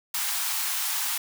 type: high-pass noise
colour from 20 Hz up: white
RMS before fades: -28 dBFS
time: 0.14-1.18 s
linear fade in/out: 5 ms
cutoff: 760 Hz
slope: 48 dB/octave
effects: none